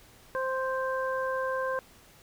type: harmonic tone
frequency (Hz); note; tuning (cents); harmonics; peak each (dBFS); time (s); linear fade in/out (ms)
523.3; C5; 0; 1 / 2 / 3; -30 / -33 / -35; 0.35-1.79; 0
effects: pink hiss -56 dBFS RMS until 2.22 s